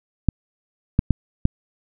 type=clicks; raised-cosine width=5 ms; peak=-3 dBFS; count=4; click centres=0.287 / 0.991 / 1.107 / 1.454 s; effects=none